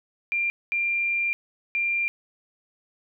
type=tone bursts at uneven times; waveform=sine; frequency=2384 Hz; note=D7; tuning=25 cents sharp; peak=-22 dBFS; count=3; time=0.32-0.5 / 0.72-1.33 / 1.75-2.08 s; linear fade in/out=0 ms; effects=none